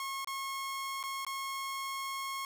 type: tone with dropouts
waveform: sawtooth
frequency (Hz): 1086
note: C#6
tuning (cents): -36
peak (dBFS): -32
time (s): 0-2.45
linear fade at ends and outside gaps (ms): 1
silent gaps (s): 0.246-0.273 / 1.029-1.037 / 1.249-1.266
effects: none